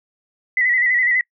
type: tone with vibrato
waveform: sine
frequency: 1975.5 Hz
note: B6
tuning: in tune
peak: -14 dBFS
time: 0.57-1.21 s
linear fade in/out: 2 ms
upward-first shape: square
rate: 12 Hz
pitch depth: 45 cents each way
effects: noise-tail reverb RT60 0.1 s tail -25 dB re dry